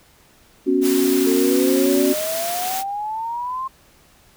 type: chord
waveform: sine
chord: B suspended second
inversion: none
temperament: equal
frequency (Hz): 246.9 / 277.2 / 370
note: B3 / C#4 / F#4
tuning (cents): 0 / 0 / 0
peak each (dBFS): -23 / -18 / -18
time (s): 0.66-2.14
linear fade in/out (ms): 20
type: high-pass noise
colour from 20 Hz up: white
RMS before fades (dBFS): -27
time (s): 0.81-2.84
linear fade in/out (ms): 50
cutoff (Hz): 190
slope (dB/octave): 12
type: exponential sweep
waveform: sine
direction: up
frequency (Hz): 440 to 1068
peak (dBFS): -23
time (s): 1.26-3.68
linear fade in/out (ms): 10
effects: pink hiss -53 dBFS RMS until 4.36 s